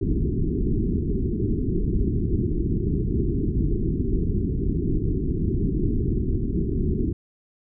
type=low-pass noise; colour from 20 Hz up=pink; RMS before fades=-23 dBFS; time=0.01-7.13 s; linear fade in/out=5 ms; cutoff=410 Hz; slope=96 dB/octave; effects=none